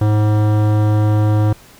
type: tone with hard clipping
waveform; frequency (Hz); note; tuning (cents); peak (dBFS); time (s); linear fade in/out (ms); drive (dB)
sine; 106; G#2; +36; -13; 0.01-1.53; 5; 17
effects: pink hiss -44 dBFS RMS until 1.79 s